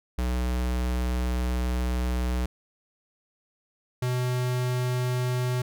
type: tone pair in turn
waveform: square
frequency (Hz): 61.74 / 125.24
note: B1 / B2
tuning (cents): 0 / +25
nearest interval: octave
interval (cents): 1225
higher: second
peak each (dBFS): -25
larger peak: neither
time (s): 0.18-2.46 / 4.02-5.62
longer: first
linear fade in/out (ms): 5
effects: none